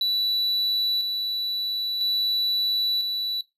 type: tone with tremolo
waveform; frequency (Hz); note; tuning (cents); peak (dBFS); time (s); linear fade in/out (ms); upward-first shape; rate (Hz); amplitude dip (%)
triangle; 3951; B7; 0; -19; 0.01-3.41; 2; square; 0.5; 35
effects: noise-tail reverb RT60 0.2 s tail -18 dB re dry + resampled to 32000 Hz